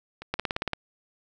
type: two click trains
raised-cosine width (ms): 0.3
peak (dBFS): -23 / -11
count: 4 / 8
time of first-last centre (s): 0.22-0.735 / 0.34-0.733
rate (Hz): 5.83 / 17.8
effects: none